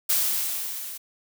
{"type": "noise with level ramp", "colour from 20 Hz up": "blue", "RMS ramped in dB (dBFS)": [-21, -37], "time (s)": [0.09, 0.98], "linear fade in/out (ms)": 10, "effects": []}